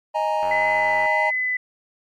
triangle chord, D# suspended fourth, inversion none, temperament equal, 622.3 / 830.6 / 932.3 Hz, D#5 / G#5 / A#5, 0 / 0 / 0 cents, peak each -22 dBFS, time 0.14-1.31 s, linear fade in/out 20 ms
click train, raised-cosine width 0.5 ms, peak -21 dBFS, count 57, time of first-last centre 0.43-1.059 s, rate 89.1 Hz
sine tone with vibrato, 2008 Hz, B6, 28 cents sharp, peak -20 dBFS, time 0.51-1.57 s, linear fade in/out 5 ms, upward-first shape triangle, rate 1.6 Hz, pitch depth 12 cents each way
effects MP3 64 kbps

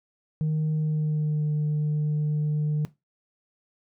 sine tone with pitch glide, 155.1 to 150.68 Hz, D#3 to D3, -5 to +45 cents, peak -20 dBFS, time 0.41-2.85 s, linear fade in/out 0 ms, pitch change -50 cents, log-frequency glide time 0.73-1.48 s, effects noise-tail reverb RT60 0.2 s tail -18 dB re dry + tanh soft clip ceiling -21 dBFS

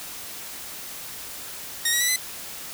10% pulse tone with pitch steps, 1864.7 / 1914.9 / 1966.5 / 2019 Hz, A#6 / A#6 / B6 / B6, 0 / +46 / -8 / +38 cents, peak -11 dBFS, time 1.85-2.162 s, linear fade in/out 5 ms, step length 78 ms, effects white hiss -37 dBFS RMS until 2.73 s

